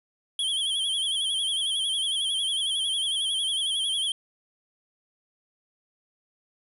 square tone with vibrato, 3230 Hz, G#7, 49 cents flat, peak -25 dBFS, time 0.39-4.12 s, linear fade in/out 2 ms, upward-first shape sine, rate 11 Hz, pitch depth 83 cents each way, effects resampled to 32000 Hz + 9-bit

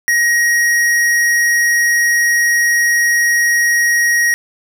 sine tone with tanh clipping, 1888 Hz, A#6, 22 cents sharp, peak -12 dBFS, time 0.08-4.34 s, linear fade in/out 0 ms, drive 18 dB, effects none

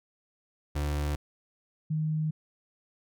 35% pulse / sine tone pair in turn, 73.42 / 155.57 Hz, D2 / D#3, 0 / 0 cents, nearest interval octave + minor second, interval 1300 cents, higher second, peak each -26 dBFS, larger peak neither, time 0.75-1.16 / 1.9-2.31 s, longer neither, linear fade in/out 10 ms, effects none

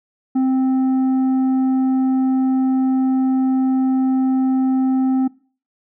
sine tone with tanh clipping, 261.6 Hz, C4, in tune, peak -15 dBFS, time 0.35-5.28 s, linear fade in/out 10 ms, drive 6 dB, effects noise-tail reverb RT60 0.4 s tail -21 dB re dry

